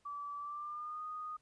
sine tone with pitch glide, 1155 to 1237.9 Hz, D6 to D#6, -29 to -9 cents, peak -40 dBFS, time 0.05-1.37 s, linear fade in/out 10 ms, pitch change +120 cents, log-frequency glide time 0.38-1.03 s, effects pink hiss -75 dBFS RMS until 1.41 s + resampled to 22050 Hz

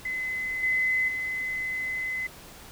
sine tone with level steps, 2033 Hz, B6, 50 cents sharp, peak -28 / -22 / -28 dBFS, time 0.05-2.27 s, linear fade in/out 5 ms, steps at 0.63 / 1.08 s, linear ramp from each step 5 ms, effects pink hiss -47 dBFS RMS until 2.71 s

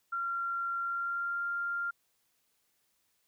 sine tone with pitch glide, 1377 to 1393.8 Hz, F6 to F6, -25 to -4 cents, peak -31 dBFS, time 0.12-1.91 s, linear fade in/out 10 ms, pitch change +21 cents, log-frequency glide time 0.79-1.45 s, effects white hiss -75 dBFS RMS until 3.27 s

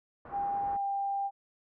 white low-pass noise, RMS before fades -47 dBFS, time 0.25-0.77 s, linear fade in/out 5 ms, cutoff 1200 Hz, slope 24 dB/octave
sine tone with pitch glide, 802 to 794.2 Hz, G5 to G5, +39 to +22 cents, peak -29 dBFS, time 0.31-1.31 s, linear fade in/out 50 ms, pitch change -17 cents, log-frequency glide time 0.73-0.84 s
effects none

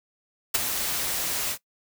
white noise with ADSR envelope, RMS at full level -19 dBFS, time 0.54-1.58 s, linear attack 11 ms, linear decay 15 ms, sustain -9 dB, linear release 72 ms, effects noise-tail reverb RT60 0.1 s tail -19 dB re dry

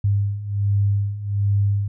sine beating tone pair, 100 / 101.3 Hz, G2 / G#2, +35 / -43 cents, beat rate 1.3 Hz, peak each -23 / -19 dBFS, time 0.04-1.88 s, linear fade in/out 5 ms, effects none

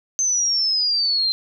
sine exponential sweep, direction down, 6272 to 4105 Hz, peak -17 dBFS, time 0.19-1.32 s, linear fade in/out 0 ms, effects none

